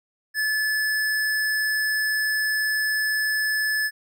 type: tone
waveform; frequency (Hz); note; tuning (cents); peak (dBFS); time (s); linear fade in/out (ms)
square; 1729; A6; -31; -22; 0.34-3.91; 50
effects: none